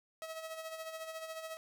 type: tone with tremolo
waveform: sawtooth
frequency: 643 Hz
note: E5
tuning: 43 cents flat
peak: -36 dBFS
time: 0.22-1.57 s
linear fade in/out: 0 ms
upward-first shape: sine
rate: 14 Hz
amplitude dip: 55%
effects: none